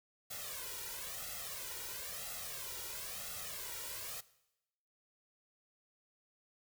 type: noise with flanger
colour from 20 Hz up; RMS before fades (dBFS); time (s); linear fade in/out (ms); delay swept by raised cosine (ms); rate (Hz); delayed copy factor
white; -44; 0.3-4.21; 10; 1.5 to 2.11; 1; +0.9
effects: noise-tail reverb RT60 0.9 s tail -19 dB re dry